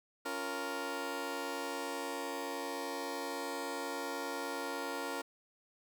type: chord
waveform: 15% pulse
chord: Bb minor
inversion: first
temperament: just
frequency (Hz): 279.7 / 349.6 / 466.2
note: Db4 / F4 / Bb4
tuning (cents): +16 / +2 / 0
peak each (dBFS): -35 / -37 / -34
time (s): 0.25-5.22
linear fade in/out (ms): 10
effects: none